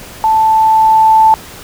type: tone with level ramp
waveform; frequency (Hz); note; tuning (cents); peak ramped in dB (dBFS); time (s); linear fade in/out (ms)
sine; 880; A5; 0; -7 to -3; 0.24-1.34; 0
effects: pink hiss -32 dBFS RMS until 1.63 s